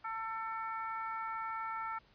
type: harmonic tone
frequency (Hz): 446.9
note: A4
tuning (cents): +27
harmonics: 2 / 3 / 4 / 5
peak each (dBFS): -41 / -39 / -50 / -49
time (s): 0.04-1.99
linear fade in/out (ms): 10
effects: pink hiss -66 dBFS RMS until 2.14 s + resampled to 11025 Hz